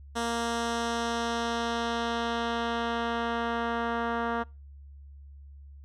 10% pulse tone with low-pass filter sweep, 233.1 Hz, A#3, in tune, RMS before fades -30 dBFS, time 0.15-4.44 s, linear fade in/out 20 ms, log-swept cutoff 8700 to 1700 Hz, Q 1.1, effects noise-tail reverb RT60 0.3 s tail -26 dB re dry + added 70 Hz sine -45 dBFS peak until 5.84 s

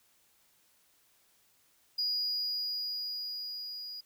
triangle tone with level ramp, 4893 Hz, D#8, 30 cents flat, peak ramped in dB -26 to -39 dBFS, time 1.98-4.01 s, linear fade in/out 10 ms, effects tanh soft clip ceiling -25 dBFS + white hiss -68 dBFS RMS until 4.05 s

